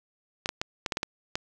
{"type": "clicks", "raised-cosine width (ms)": 0.2, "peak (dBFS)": -11, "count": 8, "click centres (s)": [0.459, 0.491, 0.615, 0.862, 0.922, 0.971, 1.031, 1.355], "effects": []}